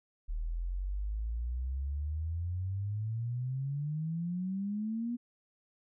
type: exponential sweep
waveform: sine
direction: up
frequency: 38 to 243.4 Hz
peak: -32 dBFS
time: 0.28-5.17 s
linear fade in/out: 20 ms
effects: none

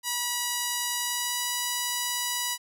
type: tone with pitch glide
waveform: 5% pulse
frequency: 970 to 976.7 Hz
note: B5 to B5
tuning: -31 to -20 cents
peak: -15 dBFS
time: 0.03-2.58 s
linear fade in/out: 50 ms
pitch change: +11 cents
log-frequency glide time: 0.98-1.49 s
effects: none

